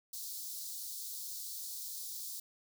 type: high-pass noise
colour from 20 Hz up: white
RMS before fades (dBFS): -43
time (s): 0.13-2.4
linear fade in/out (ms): 5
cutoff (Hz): 3900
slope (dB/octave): 48
effects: none